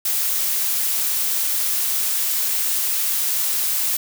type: noise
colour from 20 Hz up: blue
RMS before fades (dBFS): -21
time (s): 0.05-3.97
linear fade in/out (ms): 5
effects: none